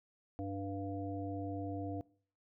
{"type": "harmonic tone with a mistuned harmonic", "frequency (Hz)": 98, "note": "G2", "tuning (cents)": 0, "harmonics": [1, 3, 5, 7], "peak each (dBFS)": [-42, -40, -47, -45], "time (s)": [0.39, 2.01], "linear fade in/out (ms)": 0, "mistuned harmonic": 7, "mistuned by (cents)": 15, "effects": ["noise-tail reverb RT60 0.5 s tail -22 dB re dry"]}